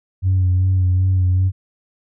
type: tone with vibrato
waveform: sine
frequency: 92.5 Hz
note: F#2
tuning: in tune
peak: -11 dBFS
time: 0.22-1.52 s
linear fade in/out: 50 ms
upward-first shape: sine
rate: 2.6 Hz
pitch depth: 32 cents each way
effects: tanh soft clip ceiling -10 dBFS